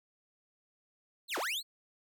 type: linear two-way sweep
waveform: 40% pulse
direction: down then up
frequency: 4435 to 286.3 to 4435 Hz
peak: -32 dBFS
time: 1.28-1.63 s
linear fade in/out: 50 ms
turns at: 1.38 s
effects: none